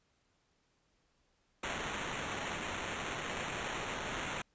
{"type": "noise with sample-and-hold", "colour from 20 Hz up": "white", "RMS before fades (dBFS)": -39, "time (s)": [1.63, 4.42], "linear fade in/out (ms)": 5, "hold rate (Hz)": 4900, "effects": ["pink hiss -75 dBFS RMS until 4.54 s", "resampled to 16000 Hz"]}